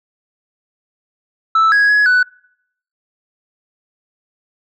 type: tone with pitch steps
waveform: sine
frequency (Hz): 1317 / 1660 / 1681 / 1489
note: E6 / G#6 / G#6 / F#6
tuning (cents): -2 / -1 / +20 / +11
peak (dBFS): -6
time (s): 1.55-2.23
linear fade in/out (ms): 5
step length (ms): 170
effects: noise-tail reverb RT60 0.7 s tail -26 dB re dry + tanh soft clip ceiling -8 dBFS